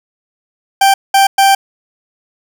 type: tone bursts at uneven times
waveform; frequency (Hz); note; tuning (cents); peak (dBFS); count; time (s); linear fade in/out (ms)
40% pulse; 784; G5; 0; -5; 3; 0.81-0.94 / 1.14-1.27 / 1.38-1.55; 5
effects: none